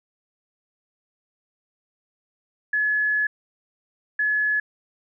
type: tone bursts at uneven times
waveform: sine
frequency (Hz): 1704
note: G#6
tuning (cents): +44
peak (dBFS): -19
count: 2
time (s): 2.73-3.27 / 4.19-4.6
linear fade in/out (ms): 5
effects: none